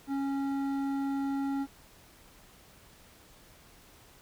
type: tone with hard clipping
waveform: sine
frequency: 275.5 Hz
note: C#4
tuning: 11 cents flat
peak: -31 dBFS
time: 0.07-1.67 s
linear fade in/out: 50 ms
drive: 10 dB
effects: pink hiss -57 dBFS RMS until 4.21 s